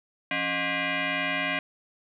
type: tone with frequency modulation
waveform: sine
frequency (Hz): 171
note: F3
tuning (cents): -36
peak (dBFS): -25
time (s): 0.31-1.59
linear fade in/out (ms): 2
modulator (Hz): 445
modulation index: 6
effects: 11-bit